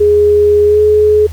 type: tone with pitch glide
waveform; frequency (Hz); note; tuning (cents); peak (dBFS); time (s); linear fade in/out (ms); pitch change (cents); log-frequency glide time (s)
sine; 415.3 to 423.3; G#4 to G#4; 0 to +33; -5; 0-1.27; 10; +33; 0.66-0.8
effects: added 80 Hz sine -21 dBFS peak until 1.32 s + pink hiss -39 dBFS RMS until 1.32 s